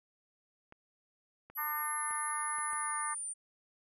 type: clicks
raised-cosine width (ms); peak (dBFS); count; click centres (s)
0.5; -37; 5; 0.724 / 1.5 / 2.109 / 2.585 / 2.732
type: exponential sweep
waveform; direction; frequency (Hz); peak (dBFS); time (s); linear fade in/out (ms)
sine; down; 11770 to 9030; -37; 1.55-3.34; 20
type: harmonic tone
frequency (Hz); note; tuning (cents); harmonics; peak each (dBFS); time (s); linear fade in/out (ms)
300.1; D4; +38; 3 / 4 / 5 / 6 / 7; -41 / -37 / -47 / -43 / -49; 1.57-3.15; 20
effects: none